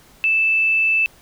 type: tone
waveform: sine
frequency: 2637 Hz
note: E7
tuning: in tune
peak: -14 dBFS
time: 0.24-1.06 s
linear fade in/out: 0 ms
effects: pink hiss -50 dBFS RMS until 1.21 s